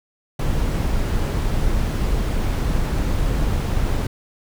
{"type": "noise", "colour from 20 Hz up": "brown", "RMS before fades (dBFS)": -20, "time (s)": [0.39, 4.07], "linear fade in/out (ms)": 5, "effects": []}